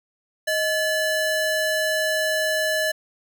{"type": "ring-modulated tone", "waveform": "square", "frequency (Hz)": 1174.7, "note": "D6", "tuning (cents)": 0, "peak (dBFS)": -18, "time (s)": [0.47, 2.92], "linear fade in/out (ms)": 10, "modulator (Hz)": 549, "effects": []}